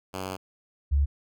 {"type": "tone pair in turn", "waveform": ["5% pulse", "sine"], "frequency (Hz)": [94.2, 70.82], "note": ["F#2", "C#2"], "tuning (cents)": [32, 38], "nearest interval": "perfect fourth", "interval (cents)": 494, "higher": "first", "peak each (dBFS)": [-21, -19], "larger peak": "second", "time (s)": [[0.13, 0.37], [0.91, 1.06]], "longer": "first", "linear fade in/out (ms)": 20, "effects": []}